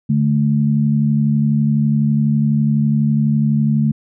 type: tone pair together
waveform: sine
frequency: 145.37 / 217.4 Hz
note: D3 / A3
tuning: -17 / -21 cents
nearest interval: perfect fifth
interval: 696 cents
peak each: -15 dBFS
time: 0.09-3.92 s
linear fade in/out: 10 ms
effects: none